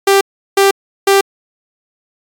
sawtooth tone bursts, 393.6 Hz, G4, 7 cents sharp, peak -3 dBFS, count 3, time 0.07-1.21 s, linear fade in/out 5 ms, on 140 ms, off 360 ms, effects AAC 64 kbps

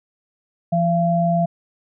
sine tone pair together, 170 / 682.4 Hz, F3 / F5, -46 / -40 cents, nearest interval 2 octaves, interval 2406 cents, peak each -18 dBFS, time 0.72-1.46 s, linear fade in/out 10 ms, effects none

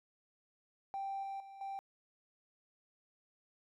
triangle tone with level steps, 784 Hz, G5, in tune, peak -34 / -37 / -48 / -37 dBFS, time 0.94-1.79 s, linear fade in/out 0 ms, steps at 1.23 / 1.4 / 1.61 s, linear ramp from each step 2 ms, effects tanh soft clip ceiling -34 dBFS

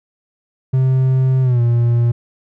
triangle tone with pitch glide, 130.81 to 118.58 Hz, C3 to A#2, 0 to +30 cents, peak -9 dBFS, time 0.73-2.12 s, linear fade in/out 10 ms, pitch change -170 cents, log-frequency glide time 1.42-1.61 s, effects none

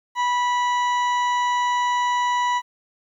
harmonic tone, 980 Hz, B5, 14 cents flat, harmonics 1 / 2 / 3 / 4 / 6 / 7, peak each -19 / -28 / -35 / -37 / -43 / -43 dBFS, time 0.15-2.62 s, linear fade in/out 50 ms, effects 10-bit

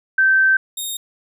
sine / 15% pulse tone pair in turn, 1552 / 3703 Hz, G6 / A#7, -18 / -12 cents, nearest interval octave + minor third, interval 1506 cents, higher second, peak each -11 / -17 dBFS, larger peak first, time 0.18-0.57 / 0.77-0.97 s, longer first, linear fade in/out 5 ms, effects none

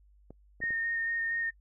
clicks, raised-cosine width 2 ms, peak -33 dBFS, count 4, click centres 0.306 / 0.604 / 0.638 / 0.706 s
sine tone with vibrato, 1840 Hz, A#6, 23 cents flat, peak -29 dBFS, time 0.61-1.51 s, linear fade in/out 20 ms, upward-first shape square, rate 4.3 Hz, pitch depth 10 cents each way
effects noise-tail reverb RT60 0.1 s tail -25 dB re dry + added 50 Hz sine -58 dBFS peak until 1.6 s

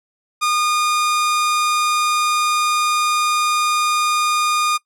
sawtooth tone, 1220 Hz, D#6, 34 cents flat, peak -12 dBFS, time 0.41-4.78 s, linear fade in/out 20 ms, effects noise-tail reverb RT60 0.1 s tail -20 dB re dry + low-pass 12000 Hz 12 dB/octave

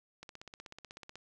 click train, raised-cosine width 0.2 ms, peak -30 dBFS, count 16, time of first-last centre 0.23-1.156 s, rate 16.2 Hz, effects none

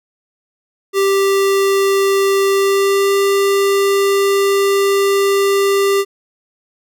square tone with pitch glide, 392.5 to 396.1 Hz, G4 to G4, +2 to +18 cents, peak -12 dBFS, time 0.93-6.05 s, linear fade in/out 50 ms, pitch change +16 cents, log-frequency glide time 2.52-3.14 s, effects none

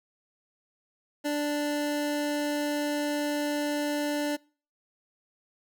25% pulse tone, 293.7 Hz, D4, in tune, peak -23 dBFS, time 1.24-4.37 s, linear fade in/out 20 ms, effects noise-tail reverb RT60 0.4 s tail -25 dB re dry

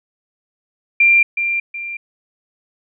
sine tone with echo, 2378 Hz, D7, 21 cents sharp, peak -8 dBFS, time 1-1.23 s, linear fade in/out 5 ms, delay 370 ms, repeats 2, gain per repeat -8 dB, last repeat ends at 1.97 s, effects none

